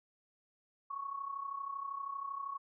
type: tone with amplitude modulation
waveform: sine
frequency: 1108.7 Hz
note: C#6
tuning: in tune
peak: -35 dBFS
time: 0.9-2.58 s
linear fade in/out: 10 ms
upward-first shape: sine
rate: 32.7 Hz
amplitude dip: 70%
effects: none